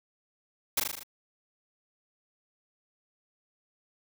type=noise with echo; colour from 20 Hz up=white; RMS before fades=-26 dBFS; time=0.77-0.8 s; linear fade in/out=5 ms; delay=39 ms; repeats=6; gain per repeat=-3 dB; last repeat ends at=1.034 s; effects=none